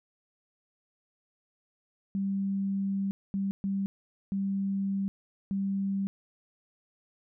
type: tone bursts at uneven times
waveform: sine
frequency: 196 Hz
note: G3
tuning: in tune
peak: -27 dBFS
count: 5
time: 2.15-3.11 / 3.34-3.51 / 3.64-3.86 / 4.32-5.08 / 5.51-6.07 s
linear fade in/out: 0 ms
effects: none